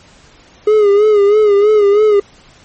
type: tone with vibrato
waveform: triangle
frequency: 415.3 Hz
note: G#4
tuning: in tune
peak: -4 dBFS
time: 0.67-2.2 s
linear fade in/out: 5 ms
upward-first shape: sine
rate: 3.1 Hz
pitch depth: 67 cents each way
effects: pink hiss -44 dBFS RMS until 2.64 s + MP3 32 kbps